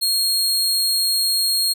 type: tone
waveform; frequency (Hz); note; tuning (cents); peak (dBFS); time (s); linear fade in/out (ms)
sawtooth; 4261; C8; +31; -14; 0.01-1.74; 20
effects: none